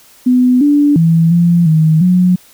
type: tone with pitch steps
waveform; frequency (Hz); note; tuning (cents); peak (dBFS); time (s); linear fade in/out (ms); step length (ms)
sine; 250.7 / 290.5 / 164.7 / 171.8 / 157.8 / 181; B3 / D4 / E3 / F3 / D#3 / F#3; +26 / -19 / -1 / -28 / +25 / -38; -6; 0.26-2.36; 10; 350
effects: white hiss -44 dBFS RMS until 2.53 s